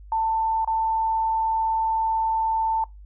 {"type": "tone with dropouts", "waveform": "sine", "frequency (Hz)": 891, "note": "A5", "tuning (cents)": 22, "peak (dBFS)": -20, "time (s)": [0.12, 2.84], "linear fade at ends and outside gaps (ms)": 2, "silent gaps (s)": [0.647, 0.675], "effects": ["noise-tail reverb RT60 0.2 s tail -22 dB re dry", "added 50 Hz sine -41 dBFS peak until 3.05 s"]}